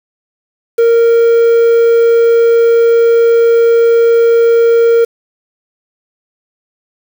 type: tone with quantisation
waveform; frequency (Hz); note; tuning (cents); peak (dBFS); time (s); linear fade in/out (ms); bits
triangle; 463.9; A#4; -8; -3; 0.78-5.05; 10; 5
effects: none